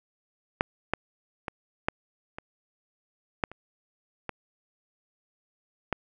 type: clicks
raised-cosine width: 0.5 ms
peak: -7 / -9 / -17 / -9 / -22 / -9 / -28 / -17 / -11 dBFS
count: 9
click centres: 0.609 / 0.936 / 1.482 / 1.885 / 2.385 / 3.438 / 3.516 / 4.293 / 5.927 s
effects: none